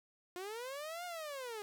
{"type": "linear two-way sweep", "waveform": "sawtooth", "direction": "up then down", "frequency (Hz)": [349.2, 721, 405], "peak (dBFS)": -38, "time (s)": [0.36, 1.62], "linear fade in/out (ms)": 0, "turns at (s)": 1.05, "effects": ["11-bit"]}